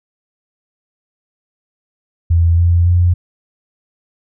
sine tone with pitch steps, 84.2 / 86.12 / 88.08 Hz, E2 / F2 / F2, +37 / -24 / +15 cents, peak -8 dBFS, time 2.3-3.14 s, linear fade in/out 10 ms, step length 280 ms, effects none

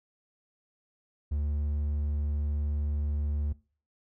triangle tone, 73.42 Hz, D2, in tune, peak -25 dBFS, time 1.31-3.53 s, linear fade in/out 10 ms, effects noise-tail reverb RT60 0.4 s tail -21 dB re dry

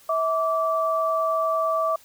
sine tone pair together, 647.8 / 1161 Hz, E5 / D6, -30 / -20 cents, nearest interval minor seventh, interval 1010 cents, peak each -23 dBFS, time 0.09-1.96 s, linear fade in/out 5 ms, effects white hiss -53 dBFS RMS until 2.04 s

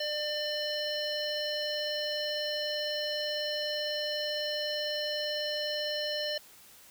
harmonic tone, 598 Hz, D5, 31 cents sharp, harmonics 1 / 3 / 5 / 7 / 9, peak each -34 / -40 / -37 / -37 / -40 dBFS, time 0-6.38 s, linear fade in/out 5 ms, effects white hiss -55 dBFS RMS until 6.9 s

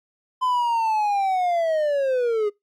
triangle linear sweep, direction down, 1024 to 407.1 Hz, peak -17 dBFS, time 0.41-2.5 s, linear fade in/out 20 ms, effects noise-tail reverb RT60 0.2 s tail -25 dB re dry + Opus 48 kbps

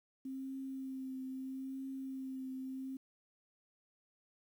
sine tone with vibrato, 264.4 Hz, C4, 18 cents sharp, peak -40 dBFS, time 0.25-2.97 s, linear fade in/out 5 ms, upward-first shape triangle, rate 0.77 Hz, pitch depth 23 cents each way, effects 11-bit

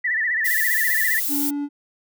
sine tone with vibrato, 1864.7 Hz, A#6, in tune, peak -19 dBFS, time 0.04-1.2 s, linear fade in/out 10 ms, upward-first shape sine, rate 15 Hz, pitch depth 120 cents each way
violet noise, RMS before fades -24 dBFS, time 0.44-1.51 s, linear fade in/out 20 ms
triangle tone, 287.7 Hz, D4, 36 cents flat, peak -21 dBFS, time 1.28-1.69 s, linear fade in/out 50 ms
effects none

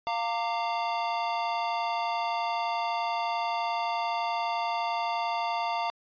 square chord, Bb major, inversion second, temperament equal with one note detuned, 698.5 / 915.8 / 1174.7 Hz, F5 / Bb5 / D6, 0 / -31 / 0 cents, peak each -32 / -31 / -37 dBFS, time 0.07-5.9 s, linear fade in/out 0 ms, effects resampled to 11025 Hz

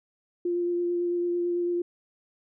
sine tone with vibrato, 349.2 Hz, F4, in tune, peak -24 dBFS, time 0.45-1.82 s, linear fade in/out 5 ms, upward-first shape sine, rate 9 Hz, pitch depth 12 cents each way, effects none

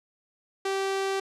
sawtooth tone, 388.5 Hz, G4, 16 cents flat, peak -22 dBFS, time 0.65-1.2 s, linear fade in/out 5 ms, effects low-pass 8000 Hz 12 dB/octave

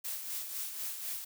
blue noise with tremolo, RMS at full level -37 dBFS, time 0.04-1.25 s, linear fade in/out 10 ms, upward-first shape sine, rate 4 Hz, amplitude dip 50%, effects none

